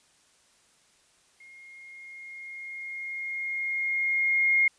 sine tone with level ramp, 2139 Hz, C7, 38 cents sharp, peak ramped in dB -48 to -18 dBFS, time 1.4-4.68 s, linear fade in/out 5 ms, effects white hiss -63 dBFS RMS until 4.78 s + resampled to 22050 Hz

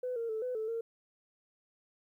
sine tone with pitch steps, 502 / 462 / 438.8 / 502 / 438.2 / 458.5 Hz, B4 / A#4 / A4 / B4 / A4 / A#4, +28 / -16 / -5 / +28 / -7 / -29 cents, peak -32 dBFS, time 0.03-0.81 s, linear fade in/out 5 ms, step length 130 ms, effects tanh soft clip ceiling -28 dBFS + 12-bit

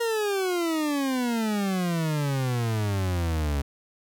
40% pulse exponential sweep, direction down, 473.2 to 69.2 Hz, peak -23 dBFS, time 0-3.62 s, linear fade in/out 10 ms, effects none

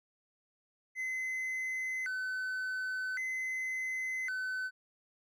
triangle tone with vibrato, 1760 Hz, A6, in tune, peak -32 dBFS, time 0.95-4.71 s, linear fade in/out 50 ms, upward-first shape square, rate 0.45 Hz, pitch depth 260 cents each way, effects none

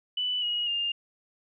sine tone with pitch steps, 2982 / 2895 / 2811 Hz, F#7 / F#7 / F7, +13 / -38 / +11 cents, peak -26 dBFS, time 0.17-0.92 s, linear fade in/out 5 ms, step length 250 ms, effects none

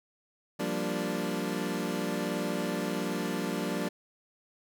25% pulse chord, G minor seventh, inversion third, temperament equal, 174.61 / 196 / 233.1 / 293.7 Hz, F3 / G3 / Bb3 / D4, 0 / 0 / 0 / 0 cents, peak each -32 dBFS, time 0.59-3.89 s, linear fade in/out 10 ms, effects none

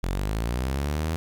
sawtooth linear sweep, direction up, 42.85 to 82.41 Hz, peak -21 dBFS, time 0.03-1.16 s, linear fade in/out 0 ms, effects 10-bit

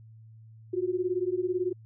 sine beating tone pair, 354.7 / 372.7 Hz, F4 / F#4, +27 / +13 cents, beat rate 18 Hz, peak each -29 dBFS, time 0.73-1.73 s, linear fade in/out 10 ms, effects added 111 Hz sine -48 dBFS peak until 1.85 s

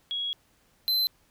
sine / square tone pair in turn, 3322 / 4070 Hz, G#7 / C8, 0 / -49 cents, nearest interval major third, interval 351 cents, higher second, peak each -28 / -23 dBFS, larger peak second, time 0.11-0.33 / 0.88-1.07 s, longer first, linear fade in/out 0 ms, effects pink hiss -65 dBFS RMS until 1.3 s

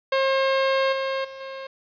sawtooth tone with level steps, 536 Hz, C5, 42 cents sharp, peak -15 / -20 / -33 / -29 dBFS, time 0.12-1.67 s, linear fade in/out 5 ms, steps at 0.92 / 1.24 / 1.4 s, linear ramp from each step 10 ms, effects resampled to 11025 Hz + 9-bit

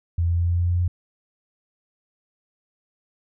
sine tone with pitch steps, 84.9 / 85.49 / 86.09 / 86.68 / 87.29 / 87.89 / 88.51 Hz, F2 / F2 / F2 / F2 / F2 / F2 / F2, -48 / -36 / -24 / -12 / 0 / +12 / +24 cents, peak -18 dBFS, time 0.18-0.88 s, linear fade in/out 5 ms, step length 100 ms, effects none

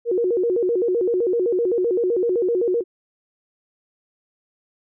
sine tone with vibrato, 414.8 Hz, G#4, 2 cents flat, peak -17 dBFS, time 0.05-2.84 s, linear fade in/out 50 ms, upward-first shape square, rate 7.8 Hz, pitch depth 220 cents each way, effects none

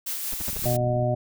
blue noise with tremolo, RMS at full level -29 dBFS, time 0.06-0.77 s, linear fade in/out 10 ms, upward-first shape triangle, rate 5.5 Hz, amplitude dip 35%
brown noise bursts, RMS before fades -32 dBFS, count 5, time 0.32-0.654 s, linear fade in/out 5 ms, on 22 ms, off 56 ms
click train, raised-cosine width 5 ms, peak -28 dBFS, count 18, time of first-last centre 0.5-1.028 s, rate 32.2 Hz
harmonic tone, 122.3 Hz, B2, 16 cents flat, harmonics 1 / 2 / 3 / 5 / 6, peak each -24 / -32 / -33 / -25 / -31 dBFS, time 0.65-1.15 s, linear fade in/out 10 ms
effects none

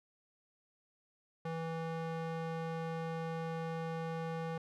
square tone with band-pass filter, 163.7 Hz, E3, 12 cents flat, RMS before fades -39 dBFS, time 1.45-4.58 s, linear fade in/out 5 ms, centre 660 Hz, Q 0.6, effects none

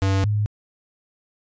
square / sine tone pair in turn, 96.8 / 104.82 Hz, G2 / G#2, -21 / +16 cents, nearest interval minor second, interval 137 cents, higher second, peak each -18 dBFS, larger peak neither, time 0.02-0.24 / 0.24-0.46 s, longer neither, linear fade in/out 0 ms, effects resampled to 16000 Hz

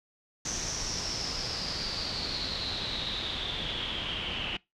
pink noise with low-pass filter sweep, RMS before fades -34 dBFS, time 0.45-4.57 s, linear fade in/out 5 ms, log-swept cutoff 6100 to 2900 Hz, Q 9.3, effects noise-tail reverb RT60 0.2 s tail -22 dB re dry

